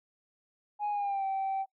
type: tone with pitch glide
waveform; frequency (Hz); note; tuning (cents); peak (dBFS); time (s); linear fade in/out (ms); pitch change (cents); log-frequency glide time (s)
sine; 830.6 to 775; G#5 to G5; 0 to -20; -27; 0.79-1.66; 50; -120; 0.9-1.25
effects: noise-tail reverb RT60 0.1 s tail -21 dB re dry + tanh soft clip ceiling -27 dBFS